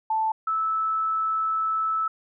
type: tone pair in turn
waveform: sine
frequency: 880 / 1308.9 Hz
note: A5 / E6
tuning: 0 / -13 cents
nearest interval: perfect fifth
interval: 687 cents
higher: second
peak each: -21 / -22 dBFS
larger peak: first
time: 0.1-0.32 / 0.47-2.08 s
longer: second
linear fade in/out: 5 ms
effects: none